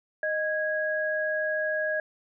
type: tone pair together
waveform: sine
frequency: 620 / 1652.2 Hz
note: D#5 / G#6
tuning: -6 / -9 cents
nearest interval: octave + perfect fourth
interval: 1697 cents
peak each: -28 dBFS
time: 0.23-2 s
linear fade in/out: 2 ms
effects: none